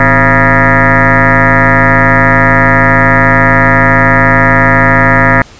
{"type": "tone with frequency modulation", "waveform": "sine", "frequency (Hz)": 960, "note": "B5", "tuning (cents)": -49, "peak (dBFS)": -3, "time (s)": [0, 5.42], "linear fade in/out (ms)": 2, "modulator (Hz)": 141, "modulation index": 7.3, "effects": ["pink hiss -36 dBFS RMS until 5.59 s", "resampled to 16000 Hz"]}